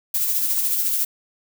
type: noise with tremolo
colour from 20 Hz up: violet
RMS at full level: -20 dBFS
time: 0.14-1.05 s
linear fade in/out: 5 ms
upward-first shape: sine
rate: 14 Hz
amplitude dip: 35%
effects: none